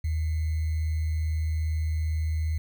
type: tone with sample-and-hold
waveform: sine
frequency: 78.8 Hz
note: D#2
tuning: 23 cents sharp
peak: -24 dBFS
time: 0.04-2.58 s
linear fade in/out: 5 ms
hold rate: 2100 Hz
effects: none